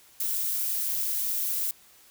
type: noise with amplitude modulation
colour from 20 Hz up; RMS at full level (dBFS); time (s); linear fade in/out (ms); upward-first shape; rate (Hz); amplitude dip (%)
violet; -26; 0.2-1.71; 2; sine; 203; 55
effects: white hiss -56 dBFS RMS until 2.1 s